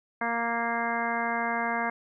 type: harmonic tone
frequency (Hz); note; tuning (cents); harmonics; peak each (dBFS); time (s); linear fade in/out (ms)
233.1; A#3; 0; 1 / 2 / 3 / 4 / 5 / 6 / 7 / 8 / 9; -35 / -38 / -32 / -33 / -35 / -40 / -33 / -44 / -35; 0.21-1.9; 5
effects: none